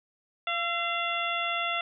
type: harmonic tone with a mistuned harmonic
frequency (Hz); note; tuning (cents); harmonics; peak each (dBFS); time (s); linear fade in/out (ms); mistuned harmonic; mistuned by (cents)
688; F5; -26; 1 / 2 / 3 / 4 / 5; -34 / -32 / -34 / -33 / -35; 0.47-1.81; 2; 2; -35
effects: none